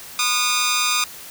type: tone with amplitude modulation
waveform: 10% pulse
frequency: 1226 Hz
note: D#6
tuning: 26 cents flat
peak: -6 dBFS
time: 0.19-1.04 s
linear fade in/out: 2 ms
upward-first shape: sine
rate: 229 Hz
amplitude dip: 75%
effects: white hiss -38 dBFS RMS until 1.3 s